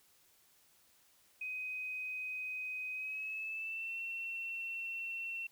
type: tone with pitch glide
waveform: sine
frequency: 2512 to 2708 Hz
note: D#7 to E7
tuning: +16 to +46 cents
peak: -38 dBFS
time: 1.41-5.47 s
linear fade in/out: 5 ms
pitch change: +130 cents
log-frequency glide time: 2.92-3.98 s
effects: white hiss -68 dBFS RMS until 5.51 s